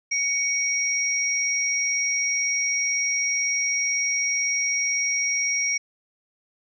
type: tone pair together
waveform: sine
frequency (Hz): 2240 / 5638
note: C#7 / F8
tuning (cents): +18 / +16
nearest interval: octave + major third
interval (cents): 1598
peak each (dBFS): -24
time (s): 0.11-5.78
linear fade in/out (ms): 10
effects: none